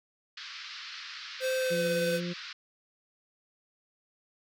white band-pass noise, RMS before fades -43 dBFS, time 0.37-2.53 s, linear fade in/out 5 ms, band 1200 to 5100 Hz, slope 48 dB/octave
square tone with pitch glide, 519 to 507.7 Hz, C5 to B4, -14 to +48 cents, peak -28 dBFS, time 1.4-2.21 s, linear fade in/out 50 ms, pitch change -38 cents, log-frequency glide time 1.57-1.85 s
harmonic tone, 175.1 Hz, F3, 5 cents sharp, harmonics 1 / 2 / 3, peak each -33 / -39 / -43 dBFS, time 1.7-2.34 s, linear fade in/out 20 ms
effects none

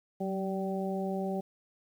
harmonic tone with a mistuned harmonic, 192.7 Hz, G3, 29 cents flat, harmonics 1 / 2 / 3 / 4, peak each -33 / -36 / -38 / -39 dBFS, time 0.2-1.41 s, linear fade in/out 10 ms, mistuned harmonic 1, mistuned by -29 cents, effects 10-bit

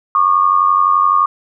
sine tone pair together, 1108.3 / 1200 Hz, C#6 / D6, -1 / +37 cents, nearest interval minor second, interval 138 cents, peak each -12 dBFS, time 0.15-1.26 s, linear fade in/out 2 ms, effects none

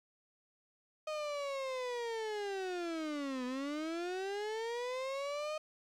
35% pulse linear two-way sweep, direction down then up, 622.3 to 246.9 to 622.3 Hz, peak -35 dBFS, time 1.07-5.58 s, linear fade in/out 5 ms, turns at 3.45 s, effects low-pass 6000 Hz 12 dB/octave + 11-bit

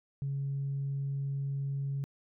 sine tone, 138.59 Hz, C#3, in tune, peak -30 dBFS, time 0.22-2.04 s, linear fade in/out 0 ms, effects tanh soft clip ceiling -27 dBFS

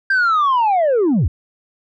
sine linear sweep, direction down, 1598 to 56.8 Hz, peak -10 dBFS, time 0.1-1.28 s, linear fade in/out 5 ms, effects tanh soft clip ceiling -11 dBFS

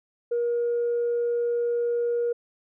sine tone, 475.2 Hz, A#4, 33 cents sharp, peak -21 dBFS, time 0.31-2.33 s, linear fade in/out 10 ms, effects tanh soft clip ceiling -19 dBFS

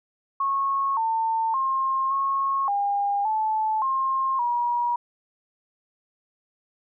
sine tone with pitch steps, 1096 / 900 / 1066 / 1091 / 807 / 870 / 1065 / 959 Hz, C#6 / A5 / C6 / C#6 / G#5 / A5 / C6 / A#5, -20 / +39 / +32 / -28 / -50 / -20 / +30 / +49 cents, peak -21 dBFS, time 0.4-4.96 s, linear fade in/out 5 ms, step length 570 ms, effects none

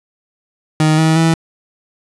30% pulse tone with pitch steps, 155.5 / 159.41 / 163.42 Hz, D#3 / D#3 / E3, -1 / +42 / -15 cents, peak -7 dBFS, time 0.8-1.34 s, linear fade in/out 2 ms, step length 180 ms, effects resampled to 24000 Hz + 8-bit

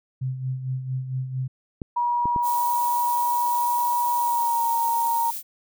sine tone with tremolo, 130 Hz, C3, 11 cents flat, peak -23 dBFS, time 0.21-1.48 s, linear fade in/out 10 ms, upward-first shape sine, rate 4.4 Hz, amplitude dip 60%
clicks, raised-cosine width 3 ms, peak -18 dBFS, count 3, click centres 1.818 / 2.256 / 2.362 s
sine tone with pitch glide, 960 to 932.1 Hz, B5 to A#5, -49 to 0 cents, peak -20 dBFS, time 1.96-5.31 s, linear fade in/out 10 ms, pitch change -51 cents, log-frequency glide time 4.15-4.66 s
violet noise, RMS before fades -32 dBFS, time 2.42-5.43 s, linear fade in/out 50 ms
effects none

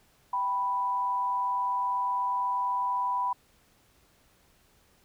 sine tone pair together, 784 / 987.8 Hz, G5 / B5, 0 / 0 cents, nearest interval major third, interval 400 cents, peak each -36 / -26 dBFS, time 0.33-3.33 s, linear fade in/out 5 ms, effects pink hiss -64 dBFS RMS until 5.04 s

